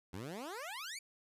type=exponential sweep; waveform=15% pulse; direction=up; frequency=84.2 to 2391 Hz; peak=-36 dBFS; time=0.13-0.99 s; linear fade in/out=5 ms; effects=resampled to 32000 Hz + 13-bit